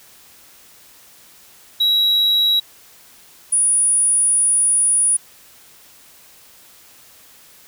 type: tone pair in turn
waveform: sine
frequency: 3874 / 9725 Hz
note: B7 / D#9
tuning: -34 / -41 cents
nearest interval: octave + major third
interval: 1593 cents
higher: second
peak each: -10 dBFS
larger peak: neither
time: 1.8-2.6 / 3.52-5.17 s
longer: second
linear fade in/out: 10 ms
effects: tanh soft clip ceiling -12 dBFS + white hiss -47 dBFS RMS until 7.67 s